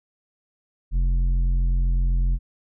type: tone with tanh clipping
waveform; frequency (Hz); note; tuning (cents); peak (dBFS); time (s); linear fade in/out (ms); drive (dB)
sine; 43.93; F1; +11; -19; 0.91-2.39; 50; 8
effects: none